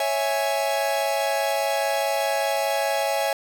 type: chord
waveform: 45% pulse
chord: C# minor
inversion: none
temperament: equal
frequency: 554.4 / 659.3 / 830.6 Hz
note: C#5 / E5 / G#5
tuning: 0 / 0 / 0 cents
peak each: -26 dBFS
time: 0-3.33 s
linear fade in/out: 2 ms
effects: none